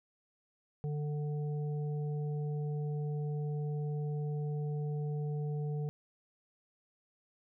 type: harmonic tone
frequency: 148.3 Hz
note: D3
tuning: 17 cents sharp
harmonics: 1 / 3 / 5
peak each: -33 / -43 / -52 dBFS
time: 0.84-5.89 s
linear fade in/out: 0 ms
effects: none